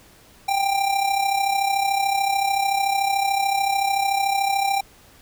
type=tone with amplitude modulation; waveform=square; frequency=790 Hz; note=G5; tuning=13 cents sharp; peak=-17 dBFS; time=0.48-4.81 s; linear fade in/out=10 ms; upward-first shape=sine; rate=33.6 Hz; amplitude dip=60%; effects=pink hiss -51 dBFS RMS until 5.21 s